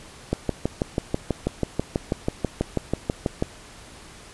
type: click train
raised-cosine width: 2 ms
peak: -8 dBFS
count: 20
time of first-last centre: 0.33-3.424 s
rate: 6.14 Hz
effects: pink hiss -45 dBFS RMS until 4.33 s + resampled to 24000 Hz